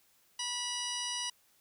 harmonic tone, 975 Hz, B5, 23 cents flat, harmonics 1 / 2 / 3 / 4 / 5 / 6 / 8 / 9 / 10, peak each -44 / -46 / -38 / -45 / -42 / -40 / -53 / -45 / -51 dBFS, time 0.39-1.3 s, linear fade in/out 5 ms, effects white hiss -68 dBFS RMS until 1.6 s

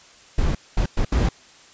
brown noise bursts at uneven times, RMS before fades -19 dBFS, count 4, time 0.38-0.55 / 0.77-0.86 / 0.97-1.05 / 1.12-1.29 s, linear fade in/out 5 ms, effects white hiss -49 dBFS RMS until 1.73 s + resampled to 16000 Hz

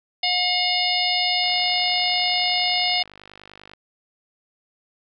harmonic tone, 720 Hz, F#5, 47 cents flat, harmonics 1 / 3 / 4 / 5 / 6 / 7, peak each -26 / -26 / -26 / -26 / -26 / -26 dBFS, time 0.23-3.03 s, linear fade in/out 5 ms
click train, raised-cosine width 0.3 ms, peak -26 dBFS, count 116, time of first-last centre 1.44-3.735 s, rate 50.1 Hz
effects none

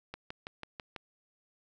click train, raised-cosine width 0.3 ms, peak -24 dBFS, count 6, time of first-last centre 0.14-0.962 s, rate 6.08 Hz, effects none

